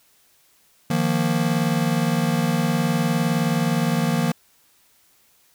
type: chord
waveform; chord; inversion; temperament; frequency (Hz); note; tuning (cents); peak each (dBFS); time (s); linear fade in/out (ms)
square; Eb suspended second; none; just; 155.56 / 175.01 / 233.3; Eb3 / F3 / Bb3; 0 / +4 / +2; -24; 0.9-4.32; 5
effects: white hiss -59 dBFS RMS until 5.54 s